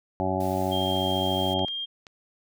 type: harmonic tone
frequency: 94 Hz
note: F#2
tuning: 28 cents sharp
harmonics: 1 / 2 / 3 / 4 / 6 / 7 / 8 / 9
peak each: -32 / -32 / -32 / -32 / -32 / -32 / -32 / -32 dBFS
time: 0.2-1.65 s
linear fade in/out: 0 ms
type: high-pass noise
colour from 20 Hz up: white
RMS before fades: -46 dBFS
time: 0.4-1.54 s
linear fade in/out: 5 ms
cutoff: 880 Hz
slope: 12 dB/octave
type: tone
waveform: sine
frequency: 3209 Hz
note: G7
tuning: 40 cents sharp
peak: -29 dBFS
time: 0.71-1.86 s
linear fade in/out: 20 ms
type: clicks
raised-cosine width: 0.2 ms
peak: -27 dBFS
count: 3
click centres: 1.593 / 1.683 / 2.068 s
effects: none